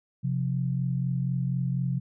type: tone pair together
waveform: sine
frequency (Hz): 131.7 / 175.8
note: C3 / F3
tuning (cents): +12 / +12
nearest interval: perfect fourth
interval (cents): 500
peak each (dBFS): -26 / -30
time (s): 0.23-2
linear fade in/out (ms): 20
effects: none